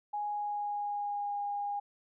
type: tone with pitch glide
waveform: sine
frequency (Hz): 830 to 814.8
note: G#5 to G#5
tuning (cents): -1 to -33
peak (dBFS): -32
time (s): 0.13-1.8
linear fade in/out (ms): 10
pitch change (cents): -32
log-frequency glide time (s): 0.27-1.4
effects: none